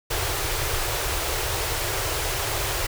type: band-stop noise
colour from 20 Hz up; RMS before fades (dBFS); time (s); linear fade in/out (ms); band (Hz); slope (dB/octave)
pink; -26; 0.1-2.87; 10; 130 to 340; 48
effects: none